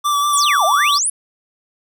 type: tone with vibrato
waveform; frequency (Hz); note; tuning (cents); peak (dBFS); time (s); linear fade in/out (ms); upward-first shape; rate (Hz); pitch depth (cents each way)
square; 1162; D6; -19; -15; 0.04-0.99; 20; sine; 5.3; 26
type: exponential two-way sweep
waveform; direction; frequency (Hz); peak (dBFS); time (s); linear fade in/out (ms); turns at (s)
sine; down then up; 11175 to 622.3 to 11175; -15; 0.33-1.1; 5; 0.65
effects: none